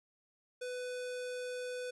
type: tone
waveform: square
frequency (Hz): 498.3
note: B4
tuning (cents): +15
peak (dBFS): -39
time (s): 0.61-1.91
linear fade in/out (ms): 10
effects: resampled to 24000 Hz